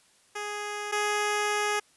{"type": "tone pair in turn", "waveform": "10% pulse", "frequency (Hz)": [415.3, 416.8], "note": ["G#4", "G#4"], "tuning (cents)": [0, 6], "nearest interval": "unison", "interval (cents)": 6, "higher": "second", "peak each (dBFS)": [-24, -17], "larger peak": "second", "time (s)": [[0.35, 0.92], [0.92, 1.8]], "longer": "second", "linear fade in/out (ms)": 10, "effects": ["white hiss -62 dBFS RMS until 1.96 s", "resampled to 24000 Hz"]}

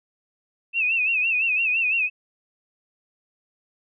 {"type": "tone with vibrato", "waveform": "sine", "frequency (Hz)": 2607, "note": "E7", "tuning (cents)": -20, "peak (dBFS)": -19, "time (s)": [0.73, 2.1], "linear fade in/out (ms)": 50, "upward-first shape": "sine", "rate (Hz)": 5.9, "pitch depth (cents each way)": 100, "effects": []}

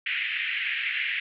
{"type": "band-pass noise", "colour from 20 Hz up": "pink", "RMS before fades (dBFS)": -29, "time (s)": [0.06, 1.2], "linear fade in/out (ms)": 5, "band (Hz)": [1800, 2900], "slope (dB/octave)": 48, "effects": []}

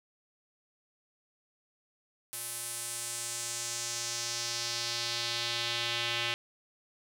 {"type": "tone with band-pass filter sweep", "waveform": "square", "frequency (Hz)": 118.1, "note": "A#2", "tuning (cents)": 23, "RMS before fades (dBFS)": -35, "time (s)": [2.33, 6.34], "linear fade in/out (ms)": 0, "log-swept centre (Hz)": [11000, 3000], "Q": 2.1, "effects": ["9-bit"]}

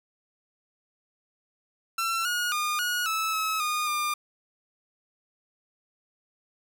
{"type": "tone with pitch steps", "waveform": "sawtooth", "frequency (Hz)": [1348, 1443, 1215, 1450, 1306, 1290, 1224, 1200], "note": ["E6", "F#6", "D#6", "F#6", "E6", "E6", "D#6", "D6"], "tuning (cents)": [38, -44, -42, -35, -17, -38, -29, 37], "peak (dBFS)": -22, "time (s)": [1.98, 4.14], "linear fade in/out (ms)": 5, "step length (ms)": 270, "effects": []}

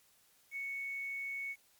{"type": "tone with quantisation", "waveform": "sine", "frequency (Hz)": 2217, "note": "C#7", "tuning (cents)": 0, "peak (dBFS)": -37, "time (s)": [0.51, 1.56], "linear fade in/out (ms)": 50, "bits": 10, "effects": ["white hiss -68 dBFS RMS until 1.79 s", "MP3 96 kbps"]}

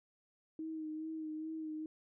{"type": "tone with vibrato", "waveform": "sine", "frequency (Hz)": 314.4, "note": "D#4", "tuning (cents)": 18, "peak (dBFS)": -39, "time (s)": [0.59, 1.86], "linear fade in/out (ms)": 2, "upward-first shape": "sine", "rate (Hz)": 2.4, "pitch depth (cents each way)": 30, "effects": []}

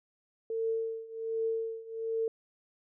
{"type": "tone with tremolo", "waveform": "sine", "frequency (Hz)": 450.4, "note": "A4", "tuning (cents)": 40, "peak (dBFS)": -27, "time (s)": [0.5, 2.28], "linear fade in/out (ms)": 2, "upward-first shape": "triangle", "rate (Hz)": 1.3, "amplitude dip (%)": 90, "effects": []}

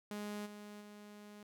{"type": "tone with level steps", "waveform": "sawtooth", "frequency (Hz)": 207.7, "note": "G#3", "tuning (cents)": 0, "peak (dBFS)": [-37, -45, -48], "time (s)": [0.11, 1.43], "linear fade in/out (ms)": 2, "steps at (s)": [0.45, 0.8], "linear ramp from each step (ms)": 20, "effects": []}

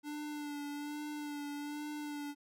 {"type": "tone with vibrato", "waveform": "square", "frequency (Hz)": 293.7, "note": "D4", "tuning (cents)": 0, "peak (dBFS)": -40, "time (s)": [0.03, 2.35], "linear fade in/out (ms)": 50, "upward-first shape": "sine", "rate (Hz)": 1.2, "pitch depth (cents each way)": 28, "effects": []}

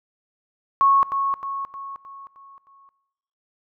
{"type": "tone with echo", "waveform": "sine", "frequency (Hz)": 1100, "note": "C#6", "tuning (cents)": -14, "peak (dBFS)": -13, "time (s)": [0.81, 1.03], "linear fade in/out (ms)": 0, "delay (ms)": 310, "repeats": 6, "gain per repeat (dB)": -6, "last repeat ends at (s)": 2.89, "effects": ["noise-tail reverb RT60 1.0 s tail -20 dB re dry"]}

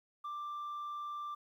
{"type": "tone", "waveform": "sine", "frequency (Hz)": 1180, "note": "D6", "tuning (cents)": 8, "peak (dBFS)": -36, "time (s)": [0.24, 1.35], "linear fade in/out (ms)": 10, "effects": ["tanh soft clip ceiling -38 dBFS", "12-bit"]}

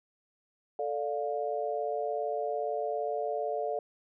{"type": "chord", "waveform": "sine", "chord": "D minor", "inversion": "second", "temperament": "just", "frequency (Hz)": [440.5, 587.3, 704.8], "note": ["A4", "D5", "F5"], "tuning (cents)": [2, 0, 16], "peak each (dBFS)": -34, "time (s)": [0.79, 3.79], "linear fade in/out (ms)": 2, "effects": []}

